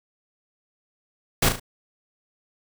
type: noise with echo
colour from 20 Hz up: pink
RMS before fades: -19 dBFS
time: 1.42-1.49 s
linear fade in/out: 5 ms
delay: 36 ms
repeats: 3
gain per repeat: -7 dB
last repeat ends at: 1.598 s
effects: none